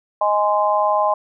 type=chord; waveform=sine; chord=Ab major; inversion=second; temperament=just; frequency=623 / 830.6 / 1038.3 Hz; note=Eb5 / Ab5 / C6; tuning=+2 / 0 / -14 cents; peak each=-19 dBFS; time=0.21-1.14 s; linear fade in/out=5 ms; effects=none